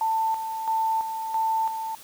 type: tone with tremolo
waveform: sine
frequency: 890 Hz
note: A5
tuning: 20 cents sharp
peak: -21 dBFS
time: 0.01-1.95 s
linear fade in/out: 2 ms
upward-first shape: square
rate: 1.5 Hz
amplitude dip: 55%
effects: white hiss -47 dBFS RMS until 2.03 s